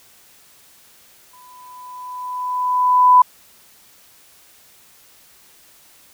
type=tone with exponential growth; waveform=sine; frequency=998 Hz; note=B5; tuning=18 cents sharp; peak=-5 dBFS; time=1.33-3.22 s; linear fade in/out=5 ms; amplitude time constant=410 ms; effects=white hiss -50 dBFS RMS until 6.13 s